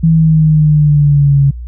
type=exponential sweep; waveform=sine; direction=down; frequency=164.1 to 137.8 Hz; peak=-5 dBFS; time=0.03-1.51 s; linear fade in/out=10 ms; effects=added 60 Hz sine -22 dBFS peak until 1.67 s